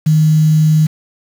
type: tone with quantisation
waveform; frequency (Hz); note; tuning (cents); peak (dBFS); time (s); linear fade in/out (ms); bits
sine; 155.5; D#3; -1; -7; 0.06-0.87; 10; 5
effects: none